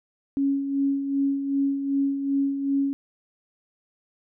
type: tone with tremolo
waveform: sine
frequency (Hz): 276.9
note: C#4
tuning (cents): -2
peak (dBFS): -19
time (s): 0.37-2.93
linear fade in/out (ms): 0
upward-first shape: sine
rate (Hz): 2.6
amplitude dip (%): 55
effects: none